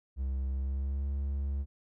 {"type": "tone with pitch glide", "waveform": "triangle", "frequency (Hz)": [66.3, 69.52], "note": ["C2", "C#2"], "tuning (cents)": [23, 6], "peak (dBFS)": -28, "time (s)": [0.16, 1.66], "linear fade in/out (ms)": 50, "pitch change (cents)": 83, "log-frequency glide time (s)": [0.5, 1.08], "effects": []}